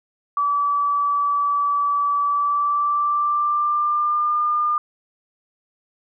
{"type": "tone with pitch glide", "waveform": "sine", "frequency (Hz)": [1151, 1206.1], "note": ["D6", "D6"], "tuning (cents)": [-35, 46], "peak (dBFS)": -17, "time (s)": [0.37, 4.78], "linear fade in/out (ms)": 2, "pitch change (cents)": 81, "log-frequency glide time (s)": [2.23, 4.39], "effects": []}